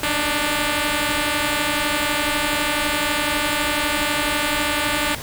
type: beating tone pair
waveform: 5% pulse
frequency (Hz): 290 / 302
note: D4 / D4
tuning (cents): -22 / +48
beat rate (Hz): 12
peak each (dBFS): -11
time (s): 0.03-5.15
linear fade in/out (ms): 2
effects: pink hiss -32 dBFS RMS until 5.22 s